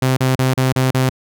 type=tone bursts; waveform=sawtooth; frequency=130 Hz; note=C3; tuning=11 cents flat; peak=-9 dBFS; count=6; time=0.02-1.095 s; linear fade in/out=5 ms; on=150 ms; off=35 ms; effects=none